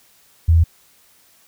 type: tone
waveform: sine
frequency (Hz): 82.41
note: E2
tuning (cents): 0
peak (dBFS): -9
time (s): 0.48-0.64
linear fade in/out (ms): 10
effects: white hiss -54 dBFS RMS until 1.47 s